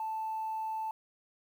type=tone; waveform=sine; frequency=880 Hz; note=A5; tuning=in tune; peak=-32 dBFS; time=0-0.91 s; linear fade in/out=2 ms; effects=tanh soft clip ceiling -28 dBFS + 10-bit